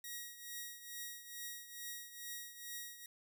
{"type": "tone with tremolo", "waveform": "5% pulse", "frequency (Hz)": 1900, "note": "A#6", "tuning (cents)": 33, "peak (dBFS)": -32, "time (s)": [0.04, 3.06], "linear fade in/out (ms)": 2, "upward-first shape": "triangle", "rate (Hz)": 2.3, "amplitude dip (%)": 75, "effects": []}